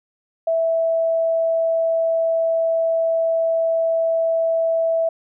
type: tone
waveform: sine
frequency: 657 Hz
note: E5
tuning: 6 cents flat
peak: -16 dBFS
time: 0.47-5.09 s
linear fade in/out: 5 ms
effects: none